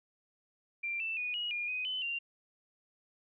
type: tone with pitch steps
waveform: sine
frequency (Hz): 2368 / 2659 / 2468 / 2899 / 2420 / 2502 / 3029 / 2775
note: D7 / E7 / D#7 / F#7 / D#7 / D#7 / F#7 / F7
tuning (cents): +14 / +14 / -15 / -36 / -49 / +9 / +40 / -12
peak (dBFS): -33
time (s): 0.83-2.19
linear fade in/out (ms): 10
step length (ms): 170
effects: none